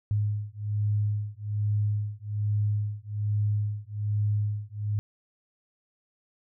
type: beating tone pair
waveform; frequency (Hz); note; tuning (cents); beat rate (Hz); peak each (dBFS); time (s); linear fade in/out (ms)
sine; 103.83 / 105.03; G#2 / G#2; 0 / +20; 1.2; -28; 0.11-4.99; 0
effects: none